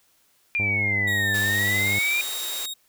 sine exponential two-way sweep, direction down then up, 2416 to 1733 to 2416 Hz, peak -21 dBFS, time 0.55-2.21 s, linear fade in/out 0 ms, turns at 1.38 s
harmonic tone, 101.2 Hz, G#2, 44 cents flat, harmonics 1 / 2 / 3 / 4 / 5 / 6 / 7 / 8 / 9, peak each -29 / -35 / -39 / -41 / -43 / -45 / -46 / -47 / -48 dBFS, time 0.59-1.99 s, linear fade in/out 5 ms
sawtooth tone, 3754 Hz, A#7, 11 cents sharp, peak -27 dBFS, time 1.07-2.74 s, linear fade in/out 10 ms
white high-pass noise, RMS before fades -33 dBFS, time 1.34-2.66 s, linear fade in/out 5 ms, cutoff 330 Hz, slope 24 dB/octave
effects white hiss -63 dBFS RMS until 2.88 s

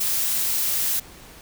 blue noise, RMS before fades -23 dBFS, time 0-1 s, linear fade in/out 10 ms, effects pink hiss -45 dBFS RMS until 1.41 s

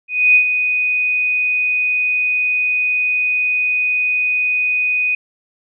sine tone with ADSR envelope, 2489 Hz, D#7, in tune, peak -6 dBFS, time 0.08-5.15 s, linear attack 270 ms, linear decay 89 ms, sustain -8 dB, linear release 4 ms, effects none

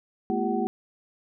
sine tone cluster, 214 / 238.4 / 343.4 / 395.9 / 752 Hz, A3 / A#3 / F4 / G4 / F#5, -48 / +39 / -29 / +17 / +28 cents, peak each -30 dBFS, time 0.3-0.67 s, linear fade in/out 0 ms, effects none

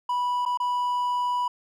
triangle tone with dropouts, 983 Hz, B5, 8 cents flat, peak -21 dBFS, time 0.09-1.48 s, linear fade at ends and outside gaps 5 ms, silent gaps 0.453-0.46 / 0.574-0.6 s, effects none

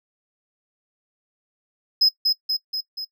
triangle tone with echo, 5090 Hz, D#8, 39 cents sharp, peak -10 dBFS, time 2.01-2.09 s, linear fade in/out 10 ms, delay 240 ms, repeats 4, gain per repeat -4 dB, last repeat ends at 3.05 s, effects noise-tail reverb RT60 0.1 s tail -23 dB re dry + tanh soft clip ceiling -9 dBFS

